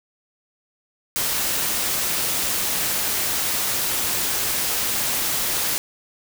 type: noise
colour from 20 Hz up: white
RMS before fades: -23 dBFS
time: 1.16-5.78 s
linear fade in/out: 0 ms
effects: none